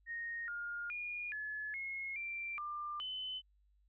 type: tone with pitch steps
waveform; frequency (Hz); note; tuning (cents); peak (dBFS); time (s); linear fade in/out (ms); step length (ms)
sine; 1860 / 1417 / 2433 / 1712 / 2165 / 2356 / 1193 / 3032; A#6 / F6 / D#7 / A6 / C#7 / D7 / D6 / F#7; -4 / +25 / -39 / -48 / -41 / +5 / +27 / +42; -39; 0.06-3.42; 50; 420
effects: added 50 Hz sine -68 dBFS peak until 3.88 s